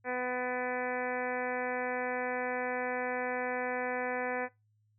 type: harmonic tone with a mistuned harmonic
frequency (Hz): 250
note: B3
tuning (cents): +21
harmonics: 1 / 2 / 3 / 4 / 5 / 6 / 7 / 8 / 9 / 10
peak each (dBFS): -42 / -35 / -38 / -43 / -49 / -42 / -40 / -43 / -45 / -53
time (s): 0.04-4.49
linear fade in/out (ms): 50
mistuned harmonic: 9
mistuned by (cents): +31
effects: noise-tail reverb RT60 0.2 s tail -21 dB re dry + added 106 Hz sine -68 dBFS peak until 4.98 s